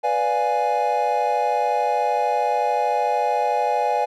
triangle chord, B diminished seventh, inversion none, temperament equal, 493.9 / 587.3 / 698.5 / 830.6 Hz, B4 / D5 / F5 / Ab5, 0 / 0 / 0 / 0 cents, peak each -24 / -24 / -23 / -19 dBFS, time 0.03-4.06 s, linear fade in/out 20 ms, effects none

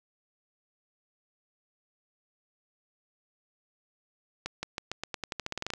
accelerating click train, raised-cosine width 0.2 ms, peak -16 dBFS, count 16, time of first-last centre 4.46-5.736 s, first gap 170 ms, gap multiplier 0.89, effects none

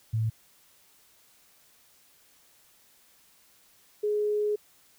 sine tone pair in turn, 111.2 / 418.9 Hz, A2 / G#4, +19 / +15 cents, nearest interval octave + major seventh, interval 2296 cents, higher second, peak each -24 dBFS, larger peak neither, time 0.13-0.3 / 4.03-4.56 s, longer second, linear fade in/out 10 ms, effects white hiss -61 dBFS RMS until 4.98 s

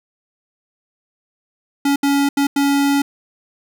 square tone bursts at uneven times, 281.2 Hz, C#4, 25 cents sharp, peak -14 dBFS, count 4, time 1.85-1.96 / 2.03-2.29 / 2.37-2.47 / 2.56-3.02 s, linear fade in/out 5 ms, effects none

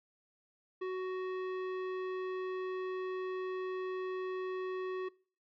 sine tone with tanh clipping, 372 Hz, F#4, 9 cents sharp, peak -37 dBFS, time 0.81-5.09 s, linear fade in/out 10 ms, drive 18 dB, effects noise-tail reverb RT60 0.4 s tail -23 dB re dry + low-pass 3000 Hz 12 dB/octave

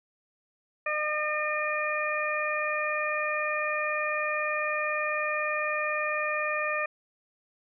harmonic tone, 606 Hz, D#5, 46 cents flat, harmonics 1 / 2 / 3 / 4, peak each -32 / -32 / -32 / -32 dBFS, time 0.86-6.86 s, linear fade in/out 5 ms, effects none

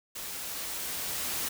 white noise with level ramp, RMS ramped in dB -39 to -32 dBFS, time 0.15-1.49 s, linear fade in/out 10 ms, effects none

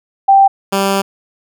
sine / 10% pulse tone pair in turn, 784 / 196 Hz, G5 / G3, 0 / 0 cents, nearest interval 2 octaves, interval 2400 cents, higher first, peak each -4 dBFS, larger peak neither, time 0.28-0.48 / 0.72-1.02 s, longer second, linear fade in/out 10 ms, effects none

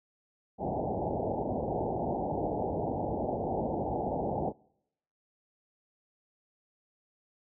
white low-pass noise, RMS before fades -32 dBFS, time 0.58-4.53 s, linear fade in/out 50 ms, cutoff 860 Hz, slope 96 dB/octave, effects noise-tail reverb RT60 0.8 s tail -26 dB re dry + high-pass 60 Hz 12 dB/octave

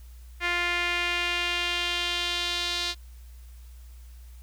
sawtooth tone with band-pass filter sweep, 350 Hz, F4, 4 cents sharp, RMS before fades -28 dBFS, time 0.4-2.95 s, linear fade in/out 50 ms, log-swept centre 2100 to 4000 Hz, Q 2.5, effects added 60 Hz sine -43 dBFS peak until 4.42 s + white hiss -60 dBFS RMS until 4.42 s

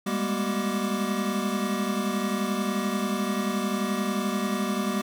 square tone cluster, 198.8 / 210.2 / 239.5 / 378 / 1172 Hz, G3 / G#3 / A#3 / F#4 / D6, +25 / +21 / +47 / +37 / -4 cents, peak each -30 / -32 / -32 / -35 / -36 dBFS, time 0.06-5.02 s, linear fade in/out 10 ms, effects none

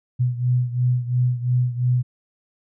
sine beating tone pair, 123.47 / 126.37 Hz, B2 / B2, 0 / +40 cents, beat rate 2.9 Hz, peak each -19 / -23 dBFS, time 0.19-2.03 s, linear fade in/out 20 ms, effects none

